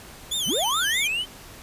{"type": "tone with vibrato", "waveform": "sawtooth", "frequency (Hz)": 3318, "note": "G#7", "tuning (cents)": -2, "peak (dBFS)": -21, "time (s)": [0.31, 1.08], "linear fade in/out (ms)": 10, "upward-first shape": "sine", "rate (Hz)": 4.8, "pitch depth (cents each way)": 170}
{"type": "linear sweep", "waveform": "triangle", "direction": "up", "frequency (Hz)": [73.7, 3136], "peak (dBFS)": -22, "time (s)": [0.45, 1.26], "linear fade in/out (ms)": 50}
{"effects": ["pink hiss -44 dBFS RMS until 1.62 s", "resampled to 32000 Hz"]}